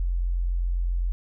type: tone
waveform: sine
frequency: 43.81 Hz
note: F1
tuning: 6 cents sharp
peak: -22 dBFS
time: 0-1.12 s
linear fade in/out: 0 ms
effects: none